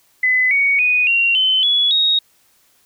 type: tone with pitch steps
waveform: sine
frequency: 2016 / 2237 / 2482 / 2754 / 3056 / 3390 / 3762 Hz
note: B6 / C#7 / D#7 / F7 / G7 / G#7 / A#7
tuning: +35 / +15 / -5 / -25 / -45 / +35 / +15 cents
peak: -12 dBFS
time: 0.23-2.19 s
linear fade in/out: 5 ms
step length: 280 ms
effects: white hiss -57 dBFS RMS until 2.85 s